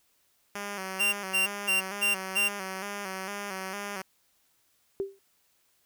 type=tone with vibrato; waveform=5% pulse; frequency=196 Hz; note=G3; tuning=in tune; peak=-23 dBFS; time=0.55-4.02 s; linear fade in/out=5 ms; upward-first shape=square; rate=2.2 Hz; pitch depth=60 cents each way
type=tone bursts; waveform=45% pulse; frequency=2769 Hz; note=F7; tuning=15 cents flat; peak=-23 dBFS; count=5; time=0.99-2.49 s; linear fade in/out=20 ms; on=140 ms; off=200 ms
type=tone with exponential decay; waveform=sine; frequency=392 Hz; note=G4; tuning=in tune; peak=-24 dBFS; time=5-5.19 s; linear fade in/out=0 ms; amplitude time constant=41 ms
effects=white hiss -69 dBFS RMS until 5.85 s